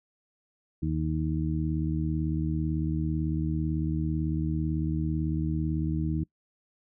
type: harmonic tone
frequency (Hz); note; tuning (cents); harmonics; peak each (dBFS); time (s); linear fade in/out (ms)
78; D#2; +5; 1 / 2 / 3 / 4; -31 / -29 / -36 / -32; 0.82-6.24; 10
effects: noise-tail reverb RT60 0.1 s tail -24 dB re dry